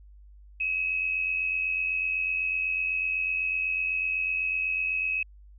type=tone pair together; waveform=sine; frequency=2549 / 2637 Hz; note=D#7 / E7; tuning=+41 / 0 cents; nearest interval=minor second; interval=59 cents; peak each=-26 / -33 dBFS; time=0.6-5.23 s; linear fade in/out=5 ms; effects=added 50 Hz sine -48 dBFS peak until 5.58 s